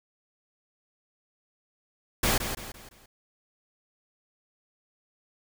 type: noise with echo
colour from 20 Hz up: pink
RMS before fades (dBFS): -24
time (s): 2.23-2.38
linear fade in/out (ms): 5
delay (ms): 170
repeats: 4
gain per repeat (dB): -8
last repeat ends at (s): 3.06
effects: none